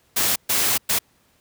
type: noise bursts at uneven times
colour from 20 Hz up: white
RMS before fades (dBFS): -20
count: 3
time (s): 0.16-0.36 / 0.49-0.78 / 0.89-0.99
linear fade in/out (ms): 10
effects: pink hiss -61 dBFS RMS until 1.4 s + high-pass 60 Hz 12 dB/octave